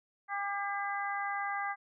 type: harmonic tone with a mistuned harmonic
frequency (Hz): 402.1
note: G4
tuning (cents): +44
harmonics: 2 / 3 / 4 / 5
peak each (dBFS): -36 / -38 / -39 / -40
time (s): 0.28-1.76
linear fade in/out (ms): 50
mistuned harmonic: 3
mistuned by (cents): -18
effects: none